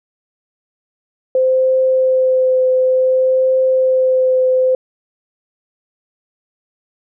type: tone with vibrato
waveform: sine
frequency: 517 Hz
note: C5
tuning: 21 cents flat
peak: -10 dBFS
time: 1.35-4.75 s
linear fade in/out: 2 ms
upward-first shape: triangle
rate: 0.56 Hz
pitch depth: 13 cents each way
effects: none